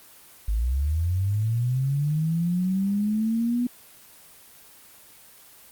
sine linear sweep, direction up, 50 to 246.9 Hz, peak -21 dBFS, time 0.48-3.67 s, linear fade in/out 5 ms, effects white hiss -50 dBFS RMS until 5.71 s + Opus 24 kbps

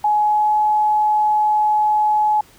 sine tone with pitch glide, 842 to 848.8 Hz, G#5 to G#5, +24 to +38 cents, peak -13 dBFS, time 0.04-2.41 s, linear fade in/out 5 ms, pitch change +14 cents, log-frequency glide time 0.21-0.53 s, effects pink hiss -49 dBFS RMS until 2.58 s

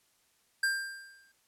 square tone with exponential decay, 1590 Hz, G6, 24 cents sharp, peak -25 dBFS, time 0.63-1.32 s, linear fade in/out 5 ms, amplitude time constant 150 ms, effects white hiss -70 dBFS RMS until 1.47 s + low-pass 12000 Hz 12 dB/octave

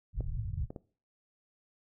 white low-pass noise, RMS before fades -35 dBFS, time 0.13-0.68 s, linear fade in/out 50 ms, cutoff 130 Hz, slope 48 dB/octave
clicks, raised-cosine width 2 ms, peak -28 dBFS, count 3, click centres 0.207 / 0.705 / 0.762 s
effects noise-tail reverb RT60 0.4 s tail -20 dB re dry

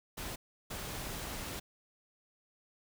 pink noise bursts at uneven times, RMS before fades -41 dBFS, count 2, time 0.17-0.36 / 0.7-1.6 s, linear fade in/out 10 ms, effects none

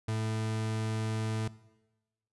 40% pulse tone, 110 Hz, A2, in tune, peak -29 dBFS, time 0.08-1.48 s, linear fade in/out 5 ms, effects noise-tail reverb RT60 1.0 s tail -19 dB re dry + resampled to 24000 Hz

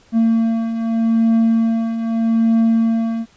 triangle beating tone pair, 226.3 / 227.11 Hz, A3 / A#3, +49 / -45 cents, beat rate 0.81 Hz, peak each -19 / -12 dBFS, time 0.12-3.26 s, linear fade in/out 50 ms, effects pink hiss -52 dBFS RMS until 3.36 s + resampled to 16000 Hz

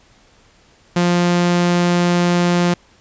sawtooth tone, 175.3 Hz, F3, 7 cents sharp, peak -9 dBFS, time 0.96-2.74 s, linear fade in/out 5 ms, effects pink hiss -52 dBFS RMS until 3 s + resampled to 16000 Hz

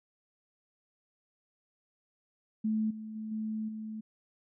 sine tone with level steps, 217.6 Hz, A3, 19 cents flat, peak -27 / -39 / -36 / -32 / -37 dBFS, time 2.64-4.01 s, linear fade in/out 10 ms, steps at 2.9 / 3.15 / 3.31 / 3.68 s, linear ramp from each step 10 ms, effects none

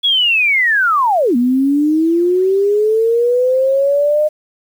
sine linear two-way sweep, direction down then up, 3400 to 236.8 to 613 Hz, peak -10 dBFS, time 0.03-4.29 s, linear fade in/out 20 ms, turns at 1.36 s, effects 7-bit

